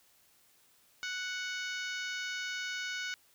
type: harmonic tone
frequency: 740 Hz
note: F#5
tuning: in tune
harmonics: 2 / 3 / 4 / 5 / 6 / 7 / 8 / 9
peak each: -38 / -42 / -44 / -46 / -48 / -49 / -50 / -51 dBFS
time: 1.03-3.14 s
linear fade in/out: 0 ms
effects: white hiss -66 dBFS RMS until 3.34 s